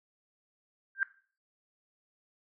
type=tone with exponential growth; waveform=sine; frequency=1581 Hz; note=G6; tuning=14 cents sharp; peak=-21 dBFS; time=0.95-1.03 s; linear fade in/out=1 ms; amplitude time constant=17 ms; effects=noise-tail reverb RT60 0.4 s tail -17 dB re dry